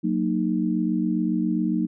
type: tone cluster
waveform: sine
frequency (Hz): 183.9 / 231.2 / 308.7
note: F#3 / A#3 / D#4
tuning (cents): -10 / -14 / -14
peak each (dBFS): -25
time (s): 0.03-1.87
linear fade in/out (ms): 20
effects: none